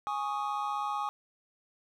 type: chord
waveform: triangle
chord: Ab suspended fourth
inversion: none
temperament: equal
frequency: 830.6 / 1108.7 / 1244.5 Hz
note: Ab5 / Db6 / Eb6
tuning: 0 / 0 / 0 cents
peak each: -32 / -34 / -34 dBFS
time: 0.07-1.09 s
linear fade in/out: 0 ms
effects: none